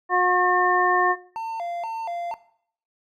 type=harmonic tone; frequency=361.2 Hz; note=F#4; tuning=42 cents flat; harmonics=1 / 2 / 3 / 5; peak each=-25 / -22 / -21 / -25 dBFS; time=0.09-1.16 s; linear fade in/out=50 ms
type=tone with vibrato; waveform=triangle; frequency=790 Hz; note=G5; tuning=13 cents sharp; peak=-25 dBFS; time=1.36-2.34 s; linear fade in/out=0 ms; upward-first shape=square; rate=2.1 Hz; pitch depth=230 cents each way
effects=noise-tail reverb RT60 0.6 s tail -17 dB re dry